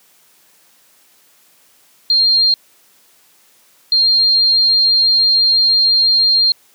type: tone bursts at uneven times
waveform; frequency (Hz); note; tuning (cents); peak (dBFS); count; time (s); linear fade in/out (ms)
sine; 4202; C8; +7; -9; 2; 2.1-2.54 / 3.92-6.52; 2
effects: white hiss -52 dBFS RMS until 6.74 s + high-pass 150 Hz 12 dB/octave